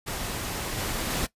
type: noise with level steps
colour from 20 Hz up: pink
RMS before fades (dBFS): -32 / -30 / -28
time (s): 0.06-1.27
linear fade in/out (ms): 20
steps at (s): 0.77 / 1.1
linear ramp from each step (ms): 5
effects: noise-tail reverb RT60 0.1 s tail -18 dB re dry + resampled to 32000 Hz